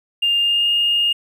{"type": "tone with pitch glide", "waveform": "triangle", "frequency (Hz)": [2808, 2837], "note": ["F7", "F7"], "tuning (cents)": [9, 27], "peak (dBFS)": -11, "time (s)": [0.22, 1.13], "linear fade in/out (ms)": 10, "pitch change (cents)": 18, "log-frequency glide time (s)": [0.4, 0.69], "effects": ["tanh soft clip ceiling -12 dBFS"]}